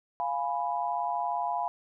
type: chord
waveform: sine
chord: F diminished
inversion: none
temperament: equal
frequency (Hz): 698.5 / 830.6 / 987.8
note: F5 / Ab5 / Cb6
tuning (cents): 0 / 0 / 0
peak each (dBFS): -32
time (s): 0.2-1.68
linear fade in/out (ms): 0
effects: none